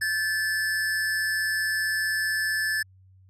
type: tone pair together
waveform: square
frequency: 1564.6 / 1740 Hz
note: G6 / A6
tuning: -4 / -20 cents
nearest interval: major second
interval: 184 cents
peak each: -35 / -25 dBFS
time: 0.01-2.83 s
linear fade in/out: 10 ms
effects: added 94 Hz sine -52 dBFS peak until 3.29 s + resampled to 32000 Hz